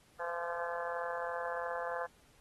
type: harmonic tone with a mistuned harmonic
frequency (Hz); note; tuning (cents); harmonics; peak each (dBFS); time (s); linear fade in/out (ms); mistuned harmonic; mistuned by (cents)
171.1; F3; -35; 3 / 4 / 5 / 6 / 7 / 8 / 9 / 10; -40 / -43 / -45 / -43 / -48 / -51 / -46 / -47; 0.19-2.07; 20; 6; +20
effects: pink hiss -66 dBFS RMS until 2.4 s + AAC 32 kbps